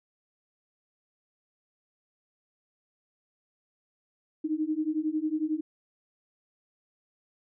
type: beating tone pair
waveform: sine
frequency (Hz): 304.2 / 315.2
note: D#4 / D#4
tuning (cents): -39 / +23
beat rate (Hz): 11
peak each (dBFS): -30 / -29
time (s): 4.44-5.61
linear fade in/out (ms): 10
effects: none